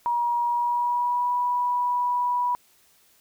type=tone with pitch glide; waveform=sine; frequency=954 to 978.6 Hz; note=A#5 to B5; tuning=+40 to -16 cents; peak=-21 dBFS; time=0.06-2.55 s; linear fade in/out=0 ms; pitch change=+44 cents; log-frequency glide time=0.44-1.32 s; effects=white hiss -60 dBFS RMS until 3.2 s